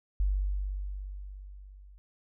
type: tone with level ramp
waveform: sine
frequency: 48.51 Hz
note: G1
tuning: 17 cents flat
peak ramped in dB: -23 to -50 dBFS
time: 0.2-1.98 s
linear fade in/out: 0 ms
effects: none